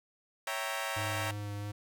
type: chord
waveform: 15% pulse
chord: C# diminished seventh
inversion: none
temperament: equal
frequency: 554.4 / 659.3 / 784 / 932.3 Hz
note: C#5 / E5 / G5 / Bb5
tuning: 0 / 0 / 0 / 0 cents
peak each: -33 dBFS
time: 0.47-1.31 s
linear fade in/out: 2 ms
type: tone with vibrato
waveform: square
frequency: 102.9 Hz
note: G#2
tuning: 16 cents flat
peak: -37 dBFS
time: 0.96-1.72 s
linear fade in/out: 10 ms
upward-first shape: sine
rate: 3 Hz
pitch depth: 12 cents each way
effects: none